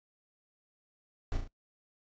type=noise with echo; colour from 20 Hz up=brown; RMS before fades=-32 dBFS; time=1.32-1.37 s; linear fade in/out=0 ms; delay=35 ms; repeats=3; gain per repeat=-5 dB; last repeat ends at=1.475 s; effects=noise-tail reverb RT60 0.1 s tail -21 dB re dry + resampled to 16000 Hz